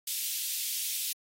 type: high-pass noise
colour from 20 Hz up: white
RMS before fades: -33 dBFS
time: 0.07-1.13 s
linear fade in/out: 5 ms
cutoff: 2700 Hz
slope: 24 dB/octave
effects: AAC 48 kbps